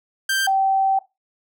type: tone pair in turn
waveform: sawtooth / sine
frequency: 1573 / 773.9 Hz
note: G6 / G5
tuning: +6 / -22 cents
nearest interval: octave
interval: 1228 cents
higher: first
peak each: -15 dBFS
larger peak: neither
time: 0.29-0.47 / 0.47-0.99 s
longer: second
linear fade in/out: 5 ms
effects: noise-tail reverb RT60 0.2 s tail -17 dB re dry